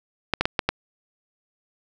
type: clicks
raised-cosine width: 0.3 ms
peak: -4 dBFS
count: 5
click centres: 0.337 / 0.41 / 0.455 / 0.592 / 0.69 s
effects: none